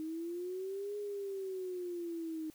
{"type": "linear two-way sweep", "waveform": "sine", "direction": "up then down", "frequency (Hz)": [311.1, 415.3, 311.1], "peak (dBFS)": -37, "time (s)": [0, 2.5], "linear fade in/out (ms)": 0, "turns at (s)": 0.97, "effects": ["white hiss -63 dBFS RMS until 2.54 s"]}